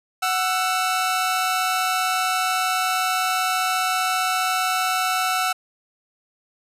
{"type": "tone pair together", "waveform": "sawtooth", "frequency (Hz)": [742, 1328.6], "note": ["F#5", "E6"], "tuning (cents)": [5, 13], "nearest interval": "minor seventh", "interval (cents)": 1008, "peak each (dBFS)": -19, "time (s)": [0.22, 5.53], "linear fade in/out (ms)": 10, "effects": ["resampled to 32000 Hz"]}